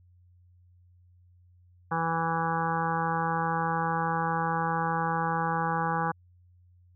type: harmonic tone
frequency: 164.81 Hz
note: E3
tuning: in tune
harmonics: 1 / 2 / 3 / 5 / 6 / 7 / 8 / 9 / 10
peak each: -32 / -41 / -36 / -30 / -35 / -33 / -40 / -36 / -41 dBFS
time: 1.91-6.12 s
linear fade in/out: 10 ms
effects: added 89 Hz sine -56 dBFS peak until 6.95 s